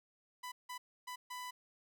sawtooth tone bursts at uneven times, 996 Hz, B5, 14 cents sharp, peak -39 dBFS, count 4, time 0.43-0.52 / 0.69-0.78 / 1.07-1.16 / 1.3-1.51 s, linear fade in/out 10 ms, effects none

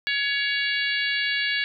harmonic tone, 562 Hz, C#5, 24 cents sharp, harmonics 3 / 4 / 5 / 6 / 7 / 8, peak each -26 / -28 / -30 / -32 / -33 / -34 dBFS, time 0.07-1.64 s, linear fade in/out 0 ms, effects none

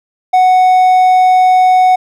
triangle tone, 740 Hz, F#5, in tune, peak -3 dBFS, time 0.33-1.96 s, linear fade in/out 10 ms, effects none

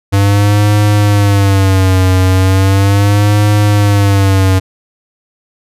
square tone with vibrato, 98.5 Hz, G2, 9 cents sharp, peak -7 dBFS, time 0.12-4.6 s, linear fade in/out 20 ms, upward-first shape sine, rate 0.37 Hz, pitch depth 99 cents each way, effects resampled to 32000 Hz

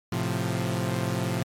sawtooth chord, F major, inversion first, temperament equal, 110 / 130.81 / 174.61 Hz, A2 / C3 / F3, 0 / 0 / 0 cents, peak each -26 dBFS, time 0.12-1.43 s, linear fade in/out 5 ms, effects MP3 64 kbps

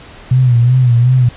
sine tone with vibrato, 123.47 Hz, B2, in tune, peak -6 dBFS, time 0.31-1.29 s, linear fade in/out 5 ms, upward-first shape sine, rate 2.7 Hz, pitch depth 81 cents each way, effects pink hiss -36 dBFS RMS until 1.36 s + resampled to 8000 Hz

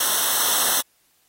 white noise with comb filter, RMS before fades -20 dBFS, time 0-0.81 s, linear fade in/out 5 ms, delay 0.42 ms, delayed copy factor -0.9, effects white hiss -63 dBFS RMS until 1.28 s + AAC 48 kbps

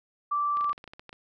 sine tone, 1168 Hz, D6, 10 cents flat, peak -24 dBFS, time 0.31-0.73 s, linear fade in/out 10 ms
clicks, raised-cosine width 0.3 ms, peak -28 dBFS, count 12, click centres 0.571 / 0.61 / 0.644 / 0.695 / 0.73 / 0.779 / 0.841 / 0.877 / 0.935 / 0.995 / 1.093 / 1.129 s
effects none

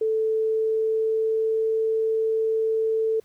sine tone with pitch glide, 440 to 443.3 Hz, A4 to A4, 0 to +13 cents, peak -20 dBFS, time 0.01-3.2 s, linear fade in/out 5 ms, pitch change +13 cents, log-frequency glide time 0.33-1.73 s, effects pink hiss -62 dBFS RMS until 3.24 s

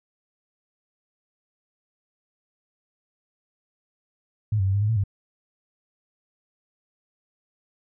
sine tone with pitch steps, 106.8 / 95.6 / 96.7 / 101.1 / 105.6 / 113.1 / 99.2 Hz, G#2 / G2 / G2 / G#2 / G#2 / A2 / G2, +49 / -43 / -23 / -46 / +29 / +48 / +21 cents, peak -19 dBFS, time 4.52-5.038 s, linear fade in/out 5 ms, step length 74 ms, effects none

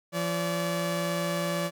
sawtooth tone pair together, 170.95 / 575 Hz, F3 / D5, -37 / -37 cents, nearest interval octave + major sixth, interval 2100 cents, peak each -26 dBFS, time 0.12-1.71 s, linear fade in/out 50 ms, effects none

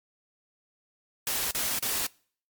white noise bursts, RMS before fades -29 dBFS, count 3, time 1.27-2.066 s, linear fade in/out 0 ms, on 240 ms, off 38 ms, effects noise-tail reverb RT60 0.5 s tail -25 dB re dry + MP3 96 kbps

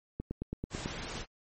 click train, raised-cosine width 3 ms, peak -22 dBFS, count 7, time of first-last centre 0.2-0.859 s, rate 9.1 Hz
pink noise, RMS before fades -40 dBFS, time 0.7-1.26 s, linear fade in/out 50 ms
effects MP3 32 kbps

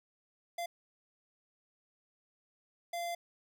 square tone bursts at uneven times, 689 Hz, F5, 24 cents flat, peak -36 dBFS, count 2, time 0.58-0.66 / 2.93-3.15 s, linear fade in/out 5 ms, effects none

